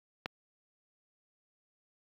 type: click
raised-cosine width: 0.3 ms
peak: -17 dBFS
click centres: 0.259 s
effects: high-pass 80 Hz 12 dB/octave + 9-bit